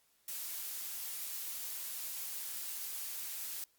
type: noise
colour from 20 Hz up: blue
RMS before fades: -41 dBFS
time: 0.28-3.64 s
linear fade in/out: 2 ms
effects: white hiss -72 dBFS RMS until 3.78 s + Opus 48 kbps